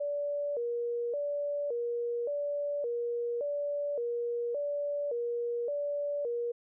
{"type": "tone with vibrato", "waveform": "sine", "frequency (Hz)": 524, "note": "C5", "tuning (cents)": 2, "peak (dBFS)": -30, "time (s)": [0, 6.52], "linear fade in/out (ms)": 10, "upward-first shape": "square", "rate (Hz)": 0.88, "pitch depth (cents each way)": 170, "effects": []}